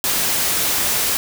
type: noise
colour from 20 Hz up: white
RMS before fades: -19 dBFS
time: 0.04-1.17 s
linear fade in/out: 0 ms
effects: none